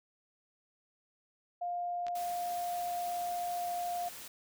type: tone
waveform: sine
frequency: 704 Hz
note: F5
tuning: 14 cents sharp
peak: -33 dBFS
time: 1.61-4.09 s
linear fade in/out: 10 ms
type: clicks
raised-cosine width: 0.2 ms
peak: -29 / -30 dBFS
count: 2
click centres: 2.067 / 2.083 s
type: noise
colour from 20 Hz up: white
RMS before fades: -47 dBFS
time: 2.15-4.28 s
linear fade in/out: 5 ms
effects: none